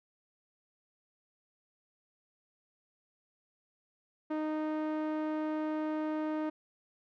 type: tone with low-pass filter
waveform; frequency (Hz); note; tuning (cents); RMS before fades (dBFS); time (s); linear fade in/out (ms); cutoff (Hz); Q
sawtooth; 309; D#4; -12; -34; 4.3-6.5; 10; 1300; 0.64
effects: none